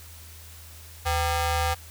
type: ring-modulated tone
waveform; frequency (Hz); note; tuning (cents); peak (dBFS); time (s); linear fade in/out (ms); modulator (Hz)
sawtooth; 426.9; G#4; +48; -16; 1.05-1.75; 20; 348
effects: added 81 Hz sine -45 dBFS peak until 1.9 s + white hiss -48 dBFS RMS until 1.9 s